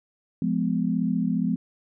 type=chord; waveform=sine; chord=F diminished; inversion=none; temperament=just; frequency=174.61 / 209.5 / 251.4 Hz; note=F3 / Ab3 / Cb4; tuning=0 / +15 / +31 cents; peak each=-26 dBFS; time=0.42-1.56 s; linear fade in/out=2 ms; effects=none

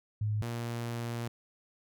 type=tone pair in turn; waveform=sine / sawtooth; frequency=106.1 / 117.79 Hz; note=G#2 / A#2; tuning=+38 / +18 cents; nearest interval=major second; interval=180 cents; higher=second; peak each=-28 / -30 dBFS; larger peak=first; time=0.21-0.42 / 0.42-1.28 s; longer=second; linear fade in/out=5 ms; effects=none

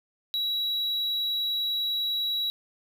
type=tone; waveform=triangle; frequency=3890 Hz; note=B7; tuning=27 cents flat; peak=-24 dBFS; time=0.34-2.5 s; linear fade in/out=0 ms; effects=none

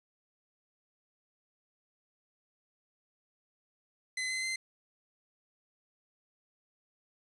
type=tone with pitch steps; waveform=sawtooth; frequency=2034 / 2053 / 2072 Hz; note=C7 / C7 / C7; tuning=-50 / -33 / -17 cents; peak=-29 dBFS; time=4.17-4.56 s; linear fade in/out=5 ms; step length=130 ms; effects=resampled to 24000 Hz + 10-bit

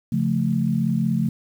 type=chord; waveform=sine; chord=Db augmented; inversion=none; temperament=equal; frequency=138.59 / 174.61 / 220 Hz; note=Db3 / F3 / A3; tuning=0 / 0 / 0 cents; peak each=-24 / -23 / -22 dBFS; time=0.12-1.29 s; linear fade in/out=5 ms; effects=8-bit

